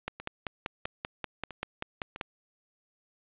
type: two click trains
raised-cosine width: 0.3 ms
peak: -24 / -16 dBFS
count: 4 / 12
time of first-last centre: 0.2-2.161 / 0.08-2.212 s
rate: 1.53 / 5.16 Hz
effects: resampled to 8000 Hz + 9-bit